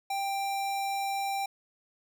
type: tone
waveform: square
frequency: 788 Hz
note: G5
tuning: 9 cents sharp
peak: -30 dBFS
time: 0.1-1.46 s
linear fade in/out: 5 ms
effects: none